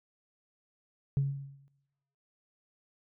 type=tone with exponential decay; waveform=sine; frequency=138.59 Hz; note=C#3; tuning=in tune; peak=-21 dBFS; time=1.17-1.68 s; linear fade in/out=0 ms; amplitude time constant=110 ms; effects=noise-tail reverb RT60 0.9 s tail -18 dB re dry + tanh soft clip ceiling -21 dBFS